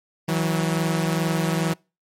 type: tone pair together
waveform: sawtooth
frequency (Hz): 161.8 / 184.16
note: E3 / F#3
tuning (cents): -32 / -8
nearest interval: major second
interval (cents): 224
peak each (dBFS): -18 / -21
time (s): 0.28-1.74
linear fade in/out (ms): 10
effects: noise-tail reverb RT60 0.3 s tail -26 dB re dry + MP3 64 kbps